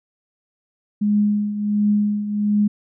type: tone with tremolo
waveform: sine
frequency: 207.7 Hz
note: G#3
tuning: in tune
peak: -13 dBFS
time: 1.01-2.68 s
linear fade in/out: 10 ms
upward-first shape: triangle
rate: 1.4 Hz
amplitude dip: 70%
effects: none